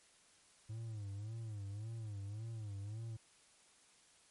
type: tone with vibrato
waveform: triangle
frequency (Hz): 106.5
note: G#2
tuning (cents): +44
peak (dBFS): -40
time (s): 0.69-3.17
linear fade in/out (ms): 10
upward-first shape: sine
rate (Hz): 1.8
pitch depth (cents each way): 130
effects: white hiss -67 dBFS RMS until 4.3 s + MP3 48 kbps